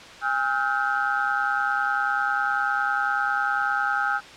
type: tone cluster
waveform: sine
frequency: 814 / 1291 / 1421 / 1551 Hz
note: G#5 / E6 / F6 / G6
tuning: -35 / -37 / +30 / -19 cents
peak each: -27 dBFS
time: 0.21-4.21 s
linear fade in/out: 50 ms
effects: white hiss -42 dBFS RMS until 4.36 s + low-pass 4000 Hz 12 dB/octave